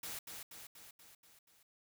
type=noise with echo; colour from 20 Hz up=white; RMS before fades=-44 dBFS; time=0.03-0.19 s; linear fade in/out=5 ms; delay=240 ms; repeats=6; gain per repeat=-4 dB; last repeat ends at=1.63 s; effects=none